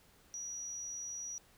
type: tone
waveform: sine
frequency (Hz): 5810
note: F#8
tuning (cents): -32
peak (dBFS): -40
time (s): 0.34-1.38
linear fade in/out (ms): 0
effects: pink hiss -65 dBFS RMS until 1.57 s